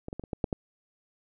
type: clicks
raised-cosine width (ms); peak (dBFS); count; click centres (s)
2; -23 / -23 / -22 / -28 / -18 / -12 / -15; 7; 0.084 / 0.129 / 0.196 / 0.238 / 0.332 / 0.442 / 0.528
effects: none

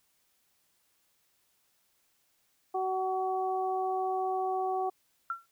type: harmonic tone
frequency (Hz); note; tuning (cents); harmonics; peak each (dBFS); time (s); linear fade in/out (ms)
376.2; F#4; +29; 1 / 2 / 3; -33 / -30 / -40; 2.74-4.9; 10
type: tone with exponential decay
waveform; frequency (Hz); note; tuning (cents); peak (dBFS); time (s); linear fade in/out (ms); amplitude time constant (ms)
sine; 1360; F6; -46; -27; 5.3-5.46; 2; 33
effects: white hiss -72 dBFS RMS until 5.51 s

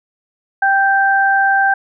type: tone pair together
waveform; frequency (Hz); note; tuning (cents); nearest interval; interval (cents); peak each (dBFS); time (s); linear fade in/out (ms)
sine; 784 / 1568; G5 / G6; 0 / 0; octave; 1200; -13; 0.62-1.74; 5
effects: none

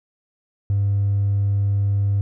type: tone with hard clipping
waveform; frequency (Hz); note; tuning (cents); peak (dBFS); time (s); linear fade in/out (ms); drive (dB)
sine; 100; G2; +35; -17; 0.7-2.21; 0; 1
effects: none

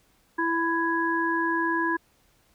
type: harmonic tone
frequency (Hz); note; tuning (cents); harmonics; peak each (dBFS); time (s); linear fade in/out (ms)
332.3; E4; +14; 1 / 3 / 5; -27 / -27 / -27; 0.38-1.97; 10
effects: pink hiss -64 dBFS RMS until 2.54 s

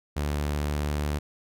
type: tone with pitch glide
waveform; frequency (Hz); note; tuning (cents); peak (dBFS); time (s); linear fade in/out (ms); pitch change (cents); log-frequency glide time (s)
sawtooth; 73.42 to 73.85; D2 to D2; 0 to +10; -22; 0.16-1.19; 10; +10; 0.35-0.96
effects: none

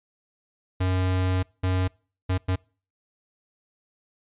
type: tone bursts at uneven times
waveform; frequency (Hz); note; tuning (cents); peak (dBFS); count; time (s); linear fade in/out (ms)
square; 92.5; F#2; 0; -22; 4; 0.8-1.43 / 1.63-1.88 / 2.29-2.38 / 2.48-2.56; 10
effects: noise-tail reverb RT60 0.4 s tail -26 dB re dry + resampled to 8000 Hz

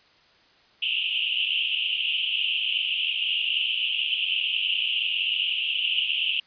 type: band-pass noise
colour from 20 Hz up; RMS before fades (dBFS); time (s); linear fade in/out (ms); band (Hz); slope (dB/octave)
pink; -26; 0.82-6.4; 5; 2700 to 3100; 96
effects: white hiss -58 dBFS RMS until 6.46 s + resampled to 11025 Hz

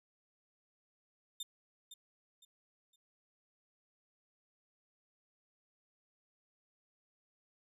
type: tone with echo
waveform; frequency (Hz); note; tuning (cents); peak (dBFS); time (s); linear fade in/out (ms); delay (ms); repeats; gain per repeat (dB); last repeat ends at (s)
sawtooth; 3600; A7; +39; -36; 1.4-1.43; 5; 510; 3; -10; 2.96
effects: resampled to 32000 Hz

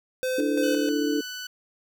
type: tone with tremolo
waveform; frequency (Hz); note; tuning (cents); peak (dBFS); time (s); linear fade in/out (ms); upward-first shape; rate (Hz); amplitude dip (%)
square; 513; C5; -34; -25; 0.23-0.89; 0; square; 2.9; 50
type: chord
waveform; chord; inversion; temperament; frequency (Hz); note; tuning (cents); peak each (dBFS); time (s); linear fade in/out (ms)
sine; D suspended second; none; equal; 293.7 / 329.6 / 440; D4 / E4 / A4; 0 / 0 / 0; -24 / -30 / -28; 0.38-1.21; 5
type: tone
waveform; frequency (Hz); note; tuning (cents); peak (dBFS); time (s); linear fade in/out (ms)
15% pulse; 1493; F#6; +15; -27; 0.63-1.47; 5
effects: none

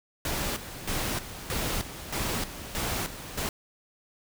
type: noise with tremolo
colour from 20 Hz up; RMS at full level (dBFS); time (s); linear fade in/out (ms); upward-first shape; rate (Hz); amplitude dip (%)
pink; -30; 0.25-3.49; 2; square; 1.6; 70
effects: none

